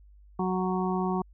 harmonic tone, 185 Hz, F#3, in tune, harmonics 1 / 2 / 4 / 5 / 6, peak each -28 / -31 / -34 / -35 / -36 dBFS, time 0.39-1.22 s, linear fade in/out 5 ms, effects added 50 Hz sine -51 dBFS peak until 1.33 s

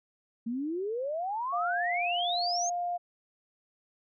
sine exponential sweep, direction up, 222.7 to 6645 Hz, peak -30 dBFS, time 0.46-2.7 s, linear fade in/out 10 ms
sine tone, 704 Hz, F5, 14 cents sharp, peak -29 dBFS, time 1.52-2.98 s, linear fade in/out 20 ms
effects none

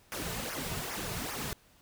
pink noise with flanger, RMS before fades -37 dBFS, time 0.12-1.53 s, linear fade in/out 0 ms, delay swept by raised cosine 0.24 to 3.74 ms, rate 2.5 Hz, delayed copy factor -0.75, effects pink hiss -63 dBFS RMS until 1.81 s

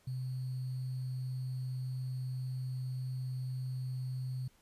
sine tone with sample-and-hold, 128.7 Hz, C3, 28 cents flat, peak -35 dBFS, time 0.07-4.48 s, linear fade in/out 5 ms, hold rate 4410 Hz, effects pink hiss -68 dBFS RMS until 4.61 s + resampled to 32000 Hz

